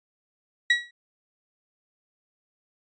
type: tone with exponential decay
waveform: 35% pulse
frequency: 1922 Hz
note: B6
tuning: 48 cents flat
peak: -13 dBFS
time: 0.7-0.91 s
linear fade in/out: 5 ms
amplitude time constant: 44 ms
effects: resampled to 16000 Hz